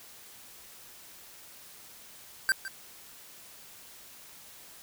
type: tone with echo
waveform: square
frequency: 1568 Hz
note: G6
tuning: in tune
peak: -22 dBFS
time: 2.49-2.52 s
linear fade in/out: 0 ms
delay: 160 ms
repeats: 1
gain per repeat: -14 dB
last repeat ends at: 2.68 s
effects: white hiss -51 dBFS RMS until 4.82 s